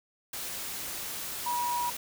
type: tone in noise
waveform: sine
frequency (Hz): 966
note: B5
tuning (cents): -39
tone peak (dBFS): -28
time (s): 1.46-1.9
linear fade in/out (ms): 5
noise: white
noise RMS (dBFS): -37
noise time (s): 0.33-1.97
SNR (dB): +6
effects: none